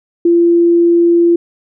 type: tone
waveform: sine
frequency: 341.9 Hz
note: F4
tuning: 37 cents flat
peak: -6 dBFS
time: 0.25-1.36 s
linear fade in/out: 5 ms
effects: none